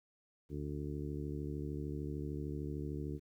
harmonic tone, 73.3 Hz, D2, 3 cents flat, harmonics 1 / 2 / 3 / 4 / 5 / 6, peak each -43 / -42 / -50 / -44 / -46 / -50 dBFS, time 0.49-3.2 s, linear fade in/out 50 ms, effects 12-bit

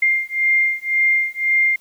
sine beating tone pair, 2108 / 2109.9 Hz, C7 / C7, +12 / +14 cents, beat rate 1.9 Hz, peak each -18 dBFS, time 0.02-1.76 s, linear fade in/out 5 ms, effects white hiss -54 dBFS RMS until 1.8 s

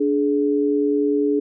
sine tone pair together, 291.1 / 421.4 Hz, D4 / G#4, -15 / +25 cents, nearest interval tritone, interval 640 cents, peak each -19 dBFS, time 0-1.4 s, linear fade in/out 10 ms, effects none

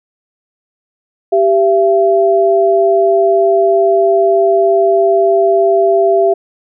sine tone pair together, 392 / 674.2 Hz, G4 / E5, 0 / +39 cents, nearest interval major sixth, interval 939 cents, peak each -10 dBFS, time 1.32-6.34 s, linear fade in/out 10 ms, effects none

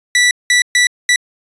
sawtooth tone bursts at uneven times, 1962 Hz, B6, 12 cents flat, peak -5 dBFS, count 4, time 0.15-0.31 / 0.5-0.62 / 0.75-0.87 / 1.09-1.16 s, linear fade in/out 2 ms, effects resampled to 22050 Hz

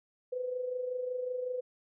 sine tone with amplitude modulation, 502 Hz, B4, 28 cents sharp, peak -30 dBFS, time 0.32-1.61 s, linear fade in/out 10 ms, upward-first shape sine, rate 25.4 Hz, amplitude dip 55%, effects none

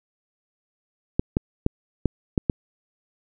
clicks, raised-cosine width 3 ms, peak -6 dBFS, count 6, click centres 1.195 / 1.369 / 1.664 / 2.057 / 2.378 / 2.498 s, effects none

